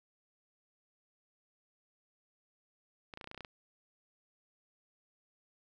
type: clicks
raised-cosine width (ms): 0.3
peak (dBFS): -29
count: 10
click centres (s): 3.138 / 3.174 / 3.212 / 3.243 / 3.274 / 3.314 / 3.346 / 3.377 / 3.407 / 3.448
effects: none